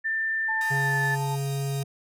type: tone with pitch glide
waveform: sine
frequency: 1785 to 1750.3 Hz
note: A6 to A6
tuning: +24 to -10 cents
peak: -24 dBFS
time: 0.04-1.16 s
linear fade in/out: 20 ms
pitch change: -34 cents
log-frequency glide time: 0.77-0.96 s
type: tone with tremolo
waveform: sine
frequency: 880 Hz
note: A5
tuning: in tune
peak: -29 dBFS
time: 0.48-1.36 s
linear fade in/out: 10 ms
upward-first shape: triangle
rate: 11 Hz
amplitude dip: 30%
type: chord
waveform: 5% pulse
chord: Eb major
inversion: first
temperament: equal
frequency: 784 / 932.3 / 1244.5 Hz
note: G5 / Bb5 / Eb6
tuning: 0 / 0 / 0 cents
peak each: -34 / -31 / -30 dBFS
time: 0.61-1.83 s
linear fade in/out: 2 ms
type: harmonic tone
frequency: 138.59 Hz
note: C#3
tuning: in tune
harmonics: 1 / 3 / 5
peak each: -26 / -36 / -40 dBFS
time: 0.7-1.84 s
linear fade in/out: 20 ms
effects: none